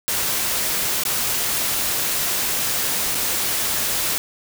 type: noise with dropouts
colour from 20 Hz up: white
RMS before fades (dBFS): -22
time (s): 0.08-4.18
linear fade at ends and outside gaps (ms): 0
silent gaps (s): 1.036-1.052 / 3.147-3.152
effects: none